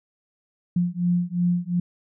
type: beating tone pair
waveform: sine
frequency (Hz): 174.61 / 177.41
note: F3 / F3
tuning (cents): 0 / +28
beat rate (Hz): 2.8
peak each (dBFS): -23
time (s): 0.76-1.8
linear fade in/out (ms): 5
effects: none